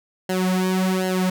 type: tone with flanger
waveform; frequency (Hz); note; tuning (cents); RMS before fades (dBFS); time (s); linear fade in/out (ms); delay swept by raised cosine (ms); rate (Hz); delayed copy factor
sawtooth; 185.9; F#3; +8; -21; 0.29-1.3; 5; 0.83 to 3.93; 1.3; -0.95
effects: none